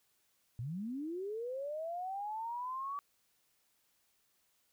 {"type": "linear sweep", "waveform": "sine", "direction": "up", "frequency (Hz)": [108.4, 1148], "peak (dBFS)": -37, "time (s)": [0.59, 2.99], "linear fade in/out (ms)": 0, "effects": ["white hiss -75 dBFS RMS until 4.72 s"]}